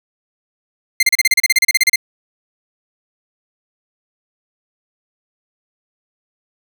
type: tone bursts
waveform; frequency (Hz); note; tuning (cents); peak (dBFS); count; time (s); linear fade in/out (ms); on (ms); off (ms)
sawtooth; 2093; C7; 0; -5; 16; 1-1.959; 5; 29; 33
effects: none